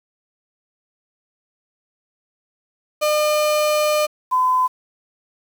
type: tone pair in turn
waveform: 35% pulse / sine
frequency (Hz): 604 / 1015.8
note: D5 / B5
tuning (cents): +48 / +48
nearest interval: major sixth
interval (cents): 900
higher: second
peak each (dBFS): -14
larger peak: neither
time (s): 3.01-4.07 / 4.31-4.68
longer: first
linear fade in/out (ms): 20
effects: 7-bit